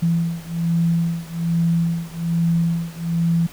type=beating tone pair; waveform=sine; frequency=167.3 / 168.5 Hz; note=E3 / E3; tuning=+26 / +38 cents; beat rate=1.2 Hz; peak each=-20 / -21 dBFS; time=0.02-3.47 s; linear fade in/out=10 ms; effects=pink hiss -42 dBFS RMS until 3.52 s